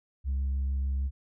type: tone with vibrato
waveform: sine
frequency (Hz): 67.6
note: C#2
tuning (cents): -43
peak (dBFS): -24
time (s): 0.24-1.11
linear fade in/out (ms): 50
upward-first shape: sine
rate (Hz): 6.7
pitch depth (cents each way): 11
effects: tanh soft clip ceiling -25 dBFS